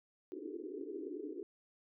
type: band-pass noise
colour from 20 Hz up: white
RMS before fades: -44 dBFS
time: 0.32-1.43 s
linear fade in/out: 0 ms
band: 280 to 430 Hz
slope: 96 dB/octave
effects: none